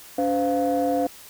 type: tone cluster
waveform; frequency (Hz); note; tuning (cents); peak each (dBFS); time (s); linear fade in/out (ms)
sine; 284.4 / 512 / 700; C#4 / C5 / F5; +45 / -38 / +4; -23; 0.18-1.07; 5
effects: tanh soft clip ceiling -14 dBFS + white hiss -45 dBFS RMS until 1.29 s